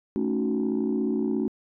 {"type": "chord", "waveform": "sine", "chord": "D# half-diminished seventh", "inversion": "second", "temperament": "equal", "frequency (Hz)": [220, 277.2, 311.1, 370], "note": ["A3", "C#4", "D#4", "F#4"], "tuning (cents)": [0, 0, 0, 0], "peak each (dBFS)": [-26, -27, -31, -28], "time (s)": [0.16, 1.48], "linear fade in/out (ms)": 0, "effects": ["tanh soft clip ceiling -17 dBFS"]}